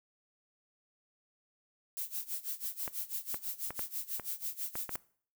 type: noise with tremolo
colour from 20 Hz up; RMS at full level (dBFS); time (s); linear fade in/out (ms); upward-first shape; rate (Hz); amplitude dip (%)
violet; -36; 1.97-4.96; 0; sine; 6.1; 90
type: clicks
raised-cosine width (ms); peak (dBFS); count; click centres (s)
0.5; -24; 8; 2.878 / 3.344 / 3.706 / 3.793 / 4.197 / 4.755 / 4.893 / 4.955
effects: noise-tail reverb RT60 0.5 s tail -21 dB re dry